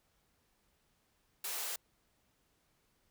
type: high-pass noise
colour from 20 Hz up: white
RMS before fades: -39 dBFS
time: 1.44-1.76 s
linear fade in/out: 5 ms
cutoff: 410 Hz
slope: 24 dB/octave
effects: pink hiss -75 dBFS RMS until 3.1 s